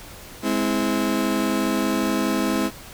35% pulse chord, Ab augmented, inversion none, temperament just, 207.7 / 259.6 / 324.5 Hz, Ab3 / C4 / E4, 0 / -13 / -27 cents, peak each -23 dBFS, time 0.42-2.71 s, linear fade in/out 50 ms, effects pink hiss -41 dBFS RMS until 2.93 s

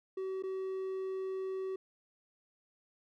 triangle tone with dropouts, 380 Hz, F#4, 46 cents sharp, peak -33 dBFS, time 0.17-1.76 s, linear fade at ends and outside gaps 5 ms, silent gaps 0.425-0.435 s, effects none

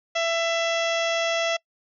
harmonic tone, 667 Hz, E5, 20 cents sharp, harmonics 1 / 2 / 3 / 4 / 5 / 6 / 7 / 8 / 9 / 10, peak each -24 / -32 / -30 / -31 / -31 / -42 / -44 / -37 / -38 / -46 dBFS, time 0.15-1.57 s, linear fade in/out 10 ms, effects noise-tail reverb RT60 0.1 s tail -25 dB re dry

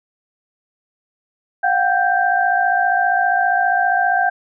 sine tone cluster, 714 / 769 / 1573 Hz, F5 / G5 / G6, +38 / -33 / +6 cents, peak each -18 dBFS, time 1.63-4.3 s, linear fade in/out 10 ms, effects none

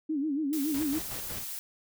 sine tone with vibrato, 293.7 Hz, D4, in tune, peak -27 dBFS, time 0.09-0.99 s, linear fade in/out 10 ms, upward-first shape sine, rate 7.1 Hz, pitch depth 140 cents each way
blue noise, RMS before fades -38 dBFS, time 0.53-1.59 s, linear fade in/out 0 ms
pink noise with tremolo, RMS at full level -41 dBFS, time 0.74-1.44 s, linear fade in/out 5 ms, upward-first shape square, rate 5.4 Hz, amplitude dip 60%
effects none

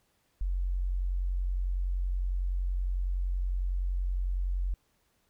sine tone, 45.38 Hz, F#1, 33 cents flat, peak -27 dBFS, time 0.41-4.74 s, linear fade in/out 0 ms, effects pink hiss -72 dBFS RMS until 5.29 s

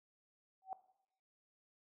sine tone with exponential growth, 761 Hz, F#5, 48 cents sharp, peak -36 dBFS, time 0.62-0.73 s, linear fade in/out 1 ms, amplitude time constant 23 ms, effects noise-tail reverb RT60 0.8 s tail -17 dB re dry

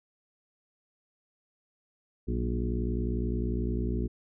harmonic tone with a mistuned harmonic, 59.9 Hz, A#1, 48 cents sharp, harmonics 1 / 2 / 3 / 4 / 5 / 6 / 7, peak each -30 / -35 / -38 / -35 / -41 / -37 / -41 dBFS, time 2.27-4.08 s, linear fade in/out 20 ms, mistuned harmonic 3, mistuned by +81 cents, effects none

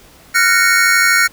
square chord, Gb major seventh, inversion third, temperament just, 1387.5 / 1480 / 1850 / 2220 Hz, F6 / Gb6 / Bb6 / Db7, -12 / 0 / -14 / +2 cents, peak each -16 dBFS, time 0.34-1.28 s, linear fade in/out 20 ms, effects pink hiss -44 dBFS RMS until 1.32 s

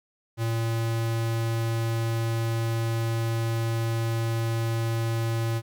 square tone, 114.3 Hz, A#2, 34 cents flat, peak -25 dBFS, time 0.37-5.62 s, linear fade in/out 50 ms, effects 11-bit

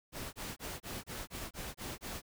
pink noise bursts, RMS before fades -42 dBFS, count 9, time 0.12-2.218 s, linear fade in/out 50 ms, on 210 ms, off 26 ms, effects none

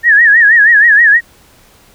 sine tone with vibrato, 1772 Hz, A6, 12 cents sharp, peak -3 dBFS, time 0.03-1.21 s, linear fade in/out 50 ms, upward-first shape sine, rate 6.3 Hz, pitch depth 130 cents each way, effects pink hiss -45 dBFS RMS until 1.94 s

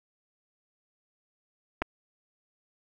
clicks, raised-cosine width 0.5 ms, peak -13 / -17 dBFS, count 2, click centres 1.819 / 1.822 s, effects none

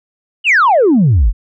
sine exponential sweep, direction down, 3047 to 40.38 Hz, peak -5 dBFS, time 0.44-1.33 s, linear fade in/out 50 ms, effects tanh soft clip ceiling -4 dBFS

